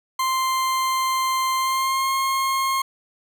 40% pulse tone with pitch glide, 1046.5 to 1072.2 Hz, C6 to C6, 0 to +42 cents, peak -19 dBFS, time 0.19-2.82 s, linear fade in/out 5 ms, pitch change +42 cents, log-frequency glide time 1.57-2.12 s, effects none

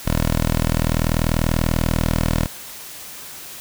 10% pulse tone, 40.29 Hz, E1, 39 cents flat, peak -9 dBFS, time 0.05-2.47 s, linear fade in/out 20 ms, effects white hiss -36 dBFS RMS until 3.6 s

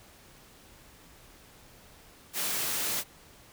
white high-pass noise, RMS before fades -31 dBFS, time 2.33-3.04 s, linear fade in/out 50 ms, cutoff 110 Hz, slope 96 dB/octave, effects pink hiss -55 dBFS RMS until 3.52 s

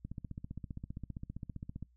click train, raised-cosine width 5 ms, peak -29 dBFS, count 28, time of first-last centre 0.05-1.826 s, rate 15.2 Hz, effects noise-tail reverb RT60 0.1 s tail -22 dB re dry + added 60 Hz sine -64 dBFS peak until 1.96 s

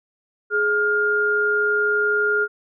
sine tone pair together, 419.8 / 1412 Hz, G#4 / F6, +19 / +19 cents, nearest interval octave + major sixth, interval 2100 cents, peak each -22 / -18 dBFS, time 0.5-2.48 s, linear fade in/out 50 ms, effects none

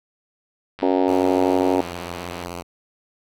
click train, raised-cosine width 0.3 ms, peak -20 dBFS, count 156, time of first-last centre 0.79-2.46 s, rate 92.8 Hz
harmonic tone, 92.5 Hz, F#2, in tune, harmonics 3 / 4 / 5 / 6 / 7 / 8 / 9 / 10, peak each -20 / -22 / -24 / -26 / -27 / -28 / -29 / -30 dBFS, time 0.82-1.81 s, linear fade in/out 5 ms
5% pulse tone with vibrato, 87 Hz, F2, 6 cents flat, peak -19 dBFS, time 1.07-2.63 s, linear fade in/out 20 ms, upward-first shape triangle, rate 16 Hz, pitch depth 80 cents each way
effects none

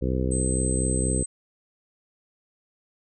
harmonic tone, 64.2 Hz, C2, 32 cents flat, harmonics 1 / 2 / 3 / 4 / 5 / 6 / 7 / 8, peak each -26 / -29 / -31 / -32 / -33 / -34 / -34 / -35 dBFS, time 0.01-1.24 s, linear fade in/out 20 ms
sine tone, 8200 Hz, C9, 36 cents flat, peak -28 dBFS, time 0.31-1.26 s, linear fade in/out 10 ms
effects none

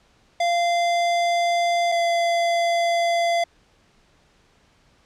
square tone pair in turn, 691 / 684.2 Hz, F5 / F5, -19 / -36 cents, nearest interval unison, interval 17 cents, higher first, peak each -19 / -19 dBFS, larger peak neither, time 0.4-1.92 / 1.92-3.44 s, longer neither, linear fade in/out 5 ms, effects pink hiss -59 dBFS RMS until 5.05 s + low-pass 6000 Hz 12 dB/octave

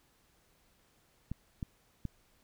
clicks, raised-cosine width 5 ms, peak -24 dBFS, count 3, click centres 1.316 / 1.628 / 2.053 s, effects pink hiss -69 dBFS RMS until 2.43 s

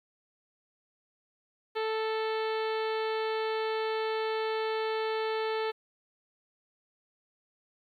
harmonic tone, 440 Hz, A4, in tune, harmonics 1 / 2 / 3 / 4 / 5 / 6 / 7 / 8 / 9 / 10, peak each -30 / -36 / -40 / -42 / -44 / -46 / -47 / -48 / -49 / -50 dBFS, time 1.75-5.72 s, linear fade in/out 20 ms, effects 11-bit

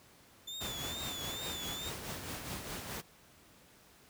35% pulse tone with vibrato, 3532 Hz, A7, 6 cents sharp, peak -39 dBFS, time 0.47-1.9 s, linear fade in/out 10 ms, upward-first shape triangle, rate 2.3 Hz, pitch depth 94 cents each way
pink noise with tremolo, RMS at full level -40 dBFS, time 0.6-3.02 s, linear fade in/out 20 ms, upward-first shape sine, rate 4.8 Hz, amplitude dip 45%
effects pink hiss -61 dBFS RMS until 4.09 s + high-pass 60 Hz 12 dB/octave

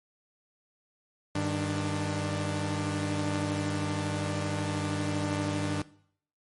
sawtooth tone cluster, 98.4 / 153.7 / 294.7 Hz, G2 / D#3 / D4, +7 / -21 / +6 cents, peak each -29 dBFS, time 1.35-5.82 s, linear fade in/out 5 ms, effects noise-tail reverb RT60 0.6 s tail -19 dB re dry + MP3 48 kbps

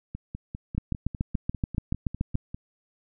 two click trains, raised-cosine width 5 ms, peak -22 / -13 dBFS, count 13 / 12, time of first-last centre 0.15-2.545 / 0.78-2.354 s, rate 5.01 / 6.99 Hz, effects none

